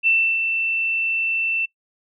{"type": "tone with ADSR envelope", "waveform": "sine", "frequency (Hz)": 2676, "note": "E7", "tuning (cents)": 25, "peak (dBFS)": -13, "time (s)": [0.03, 1.66], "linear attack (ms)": 39, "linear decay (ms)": 310, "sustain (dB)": -6, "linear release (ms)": 12, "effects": ["noise-tail reverb RT60 0.1 s tail -24 dB re dry"]}